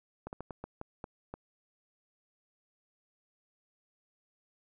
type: slowing click train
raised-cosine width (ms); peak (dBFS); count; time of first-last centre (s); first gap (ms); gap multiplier
1; -26; 8; 0.27-1.34; 59; 1.31
effects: none